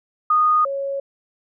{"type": "tone pair in turn", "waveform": "sine", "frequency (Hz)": [1234, 552.5], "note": ["D#6", "C#5"], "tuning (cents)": [-15, -6], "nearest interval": "octave + major second", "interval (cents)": 1391, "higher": "first", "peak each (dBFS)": [-13, -22], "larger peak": "first", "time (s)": [[0.3, 0.65], [0.65, 1]], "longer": "neither", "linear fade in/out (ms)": 5, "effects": []}